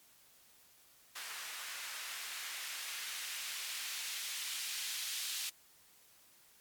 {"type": "noise with band-pass filter sweep", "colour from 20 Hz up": "blue", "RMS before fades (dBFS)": -42, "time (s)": [1.15, 5.5], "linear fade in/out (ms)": 10, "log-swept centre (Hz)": [1400, 3300], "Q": 0.95, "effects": ["white hiss -64 dBFS RMS until 6.6 s", "MP3 96 kbps"]}